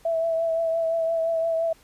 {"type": "tone with vibrato", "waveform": "sine", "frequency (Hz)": 658, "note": "E5", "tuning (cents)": -3, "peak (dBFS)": -21, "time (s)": [0.05, 1.73], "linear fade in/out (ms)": 5, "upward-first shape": "triangle", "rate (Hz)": 5.8, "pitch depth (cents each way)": 29, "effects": ["pink hiss -56 dBFS RMS until 1.83 s", "resampled to 32000 Hz"]}